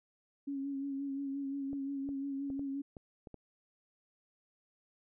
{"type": "tone with vibrato", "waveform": "sine", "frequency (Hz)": 276.4, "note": "C#4", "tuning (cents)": -5, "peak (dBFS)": -35, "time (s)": [0.47, 2.82], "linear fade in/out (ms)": 10, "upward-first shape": "sine", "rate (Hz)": 5.7, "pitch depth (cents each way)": 32}
{"type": "clicks", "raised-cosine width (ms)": 2, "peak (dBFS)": -34, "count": 7, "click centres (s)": [1.731, 2.09, 2.502, 2.594, 2.968, 3.272, 3.343]}
{"effects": []}